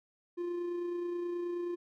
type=tone with amplitude modulation; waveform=triangle; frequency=349.2 Hz; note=F4; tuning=in tune; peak=-30 dBFS; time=0.37-1.76 s; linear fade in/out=20 ms; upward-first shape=sine; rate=29.4 Hz; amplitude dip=30%; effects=none